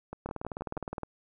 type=two click trains; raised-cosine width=1 ms; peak=-24 / -21 dBFS; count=5 / 16; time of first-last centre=0.13-0.769 / 0.26-1.033 s; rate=6.26 / 19.4 Hz; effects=none